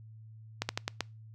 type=slowing click train; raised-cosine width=0.2 ms; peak=-13 dBFS; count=5; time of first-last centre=0.62-1.007 s; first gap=70 ms; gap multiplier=1.22; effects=noise-tail reverb RT60 0.3 s tail -26 dB re dry + added 110 Hz sine -48 dBFS peak until 1.34 s